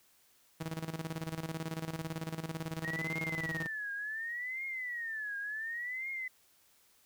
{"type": "tone with tremolo", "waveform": "sawtooth", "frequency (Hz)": 161.3, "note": "E3", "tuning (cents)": -37, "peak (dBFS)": -31, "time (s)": [0.6, 3.67], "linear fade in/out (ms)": 10, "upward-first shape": "square", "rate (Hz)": 18, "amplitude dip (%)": 75}
{"type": "tone with vibrato", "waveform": "sine", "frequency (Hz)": 1864.7, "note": "A#6", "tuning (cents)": 0, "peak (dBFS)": -36, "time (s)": [2.84, 6.28], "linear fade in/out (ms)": 5, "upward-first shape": "triangle", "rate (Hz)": 0.69, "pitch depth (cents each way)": 250}
{"effects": ["white hiss -67 dBFS RMS until 7.05 s"]}